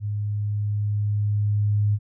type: tone with level ramp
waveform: sine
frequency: 103.83 Hz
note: G#2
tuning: in tune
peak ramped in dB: -24 to -17 dBFS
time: 0-1.99 s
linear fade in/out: 50 ms
effects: none